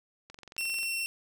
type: click train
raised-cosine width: 0.2 ms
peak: -30 dBFS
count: 13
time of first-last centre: 0.3-0.831 s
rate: 22.6 Hz
type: tone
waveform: sawtooth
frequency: 2713 Hz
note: E7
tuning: 49 cents sharp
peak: -27 dBFS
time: 0.58-1.06 s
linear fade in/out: 0 ms
effects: none